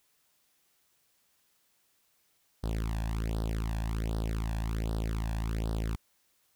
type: tone with flanger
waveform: sawtooth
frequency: 55 Hz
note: A1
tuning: in tune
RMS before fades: -32 dBFS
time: 2.63-5.96 s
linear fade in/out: 10 ms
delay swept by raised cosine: 0.21 to 1.19 ms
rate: 1.3 Hz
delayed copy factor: +1
effects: white hiss -71 dBFS RMS until 6.55 s